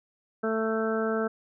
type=harmonic tone; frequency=221.6 Hz; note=A3; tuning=13 cents sharp; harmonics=1 / 2 / 3 / 4 / 5 / 6 / 7; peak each=-30 / -28 / -33 / -43 / -44 / -34 / -37 dBFS; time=0.43-1.28 s; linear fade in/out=10 ms; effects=none